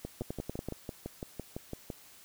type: two click trains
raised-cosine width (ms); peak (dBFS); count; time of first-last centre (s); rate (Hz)
2; -24 / -22; 12 / 6; 0.05-1.902 / 0.21-0.686; 5.94 / 10.5
effects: white hiss -56 dBFS RMS until 2.24 s